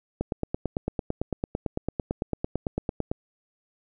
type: click train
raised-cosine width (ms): 2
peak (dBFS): -13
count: 27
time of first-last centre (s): 0.21-3.115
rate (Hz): 8.95
effects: none